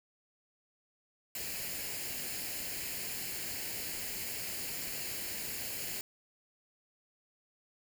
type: noise with comb filter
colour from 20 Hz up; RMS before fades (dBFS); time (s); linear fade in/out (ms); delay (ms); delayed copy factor
white; -39; 1.35-6.01; 2; 0.42; +0.6
effects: none

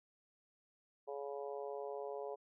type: harmonic tone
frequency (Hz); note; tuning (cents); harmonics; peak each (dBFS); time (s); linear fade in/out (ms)
140.7; C#3; +26; 3 / 4 / 5 / 6 / 7; -44 / -46 / -49 / -53 / -54; 1.07-2.36; 20
effects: none

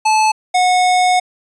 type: tone pair in turn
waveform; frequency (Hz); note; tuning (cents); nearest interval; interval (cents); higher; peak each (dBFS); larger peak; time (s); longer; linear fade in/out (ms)
square; 868 / 729.9; A5 / F#5; -24 / -24; minor third; 300; first; -11; neither; 0.05-0.32 / 0.54-1.2; second; 10
effects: resampled to 22050 Hz

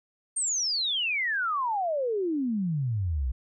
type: exponential sweep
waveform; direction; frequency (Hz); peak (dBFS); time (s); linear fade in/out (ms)
sine; down; 8870 to 58.27; -25; 0.36-3.32; 10
effects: none

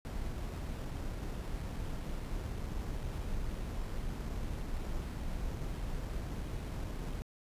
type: noise with sample-and-hold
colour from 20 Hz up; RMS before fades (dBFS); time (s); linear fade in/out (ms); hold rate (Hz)
brown; -38; 0.05-7.22; 0; 6300
effects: resampled to 32000 Hz

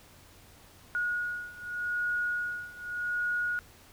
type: beating tone pair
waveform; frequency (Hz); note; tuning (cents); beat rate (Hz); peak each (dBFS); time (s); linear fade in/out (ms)
sine; 1447 / 1447.84; F#6 / F#6; -39 / -38; 0.84; -34 / -32; 0.95-3.59; 0
effects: added 90 Hz sine -61 dBFS peak until 3.92 s + pink hiss -56 dBFS RMS until 3.92 s

